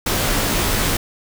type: noise with comb filter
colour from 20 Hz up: pink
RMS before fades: -19 dBFS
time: 0.06-0.97 s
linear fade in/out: 5 ms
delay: 16 ms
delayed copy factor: -0.55
effects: none